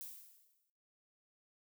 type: noise with exponential decay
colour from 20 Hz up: violet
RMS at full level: -45 dBFS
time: 0.01-0.7 s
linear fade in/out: 0 ms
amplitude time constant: 150 ms
effects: noise-tail reverb RT60 0.6 s tail -20 dB re dry